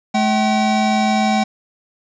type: tone pair together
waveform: square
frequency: 214.7 / 765 Hz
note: A3 / G5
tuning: -42 / -42 cents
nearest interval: octave + minor seventh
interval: 2200 cents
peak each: -17 / -18 dBFS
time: 0.14-1.44 s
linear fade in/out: 10 ms
effects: resampled to 16000 Hz + 7-bit